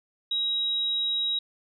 sine tone, 3825 Hz, A#7, 44 cents sharp, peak -24 dBFS, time 0.31-1.39 s, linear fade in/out 5 ms, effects none

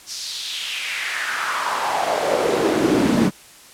brown noise with high-pass filter sweep, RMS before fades -21 dBFS, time 0.06-3.31 s, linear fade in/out 50 ms, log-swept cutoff 5500 to 200 Hz, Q 3.1, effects white hiss -45 dBFS RMS until 3.73 s + low-pass 11000 Hz 12 dB/octave

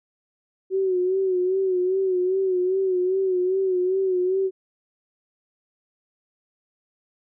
sine tone with vibrato, 373 Hz, F#4, 14 cents sharp, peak -19 dBFS, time 0.7-4.51 s, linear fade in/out 50 ms, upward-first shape sine, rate 2.5 Hz, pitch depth 61 cents each way, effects none

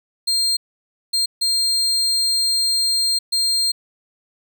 35% pulse tone bursts at uneven times, 4200 Hz, C8, 6 cents sharp, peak -15 dBFS, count 4, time 0.27-0.57 / 1.13-1.26 / 1.41-3.19 / 3.32-3.72 s, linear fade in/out 10 ms, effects none

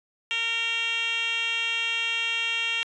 10% pulse tone with band-pass filter, 460 Hz, A#4, 23 cents flat, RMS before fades -27 dBFS, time 0.31-2.83 s, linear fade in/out 0 ms, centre 3000 Hz, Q 5.3, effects resampled to 22050 Hz

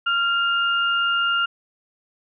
sine tone pair together, 1387.7 / 2823 Hz, F6 / F7, -11 / +18 cents, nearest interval octave, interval 1229 cents, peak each -19 / -24 dBFS, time 0.06-1.46 s, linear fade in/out 10 ms, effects none

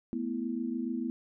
sine chord, A suspended second, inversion none, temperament equal, 220 / 246.9 / 329.6 Hz, A3 / B3 / E4, 0 / 0 / 0 cents, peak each -37 / -33 / -37 dBFS, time 0.13-1.1 s, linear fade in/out 0 ms, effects none

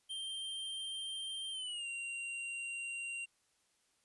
square tone with pitch glide, 3157 to 2764 Hz, G7 to F7, +12 to -19 cents, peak -40 dBFS, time 0.09-3.26 s, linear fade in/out 20 ms, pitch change -231 cents, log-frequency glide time 1.51-1.87 s, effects white hiss -75 dBFS RMS until 4.04 s + resampled to 24000 Hz

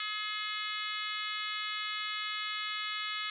harmonic tone with a mistuned harmonic, 424.3 Hz, G#4, 37 cents sharp, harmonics 3 / 4 / 5 / 6 / 7 / 8 / 9 / 10, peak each -40 / -44 / -40 / -45 / -43 / -41 / -48 / -47 dBFS, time 0-3.3 s, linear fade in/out 2 ms, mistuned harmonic 9, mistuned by -18 cents, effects none

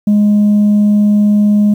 sine tone, 207.7 Hz, G#3, in tune, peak -4 dBFS, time 0.07-1.74 s, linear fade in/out 5 ms, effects tanh soft clip ceiling -5 dBFS + 7-bit

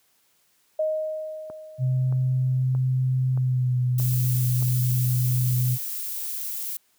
sine tone with exponential decay, 624 Hz, D#5, 5 cents sharp, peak -20 dBFS, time 0.79-2.63 s, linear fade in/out 5 ms, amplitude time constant 400 ms
click train, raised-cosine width 1 ms, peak -27 dBFS, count 6, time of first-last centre 1.5-4.625 s, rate 1.6 Hz
sine tone with pitch glide, 129.1 to 125.14 Hz, C3 to B2, -23 to +23 cents, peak -19 dBFS, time 1.78-5.78 s, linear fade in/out 50 ms, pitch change -54 cents, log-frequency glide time 3.33-3.76 s
violet noise, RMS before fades -31 dBFS, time 3.98-6.77 s, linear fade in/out 5 ms
effects white hiss -65 dBFS RMS until 6.98 s + high-pass 80 Hz 12 dB/octave

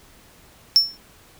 triangle tone with exponential decay, 5400 Hz, E8, 41 cents sharp, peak -6 dBFS, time 0.76-0.97 s, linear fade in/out 0 ms, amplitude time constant 44 ms, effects pink hiss -51 dBFS RMS until 1.39 s

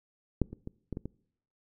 clicks, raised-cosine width 3 ms, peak -12 / -28 / -25 / -22 / -23 / -24 dBFS, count 6, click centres 0.417 / 0.53 / 0.674 / 0.927 / 0.971 / 1.056 s, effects noise-tail reverb RT60 0.7 s tail -24 dB re dry

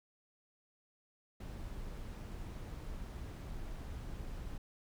brown noise, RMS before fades -44 dBFS, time 1.4-4.58 s, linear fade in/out 5 ms, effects none

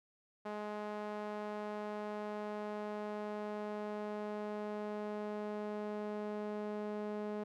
sawtooth tone with band-pass filter sweep, 209.8 Hz, G#3, 18 cents sharp, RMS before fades -41 dBFS, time 0.45-7.44 s, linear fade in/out 10 ms, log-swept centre 760 to 470 Hz, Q 1, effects none

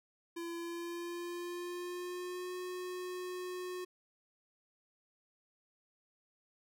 square tone with pitch glide, 339 to 363.3 Hz, E4 to F#4, +49 to -32 cents, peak -40 dBFS, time 0.36-3.85 s, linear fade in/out 10 ms, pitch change +119 cents, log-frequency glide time 0.57-2.55 s, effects none

